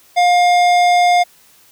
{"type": "tone with tanh clipping", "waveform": "sine", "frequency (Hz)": 709, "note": "F5", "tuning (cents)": 26, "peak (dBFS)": -11, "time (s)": [0.16, 1.24], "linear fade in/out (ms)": 20, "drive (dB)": 17, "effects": ["white hiss -49 dBFS RMS until 1.71 s"]}